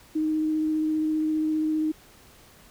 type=tone with vibrato; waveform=sine; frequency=311.1 Hz; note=D#4; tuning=in tune; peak=-22 dBFS; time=0.15-1.92 s; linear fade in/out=10 ms; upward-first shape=square; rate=15 Hz; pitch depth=8 cents each way; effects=pink hiss -53 dBFS RMS until 2.7 s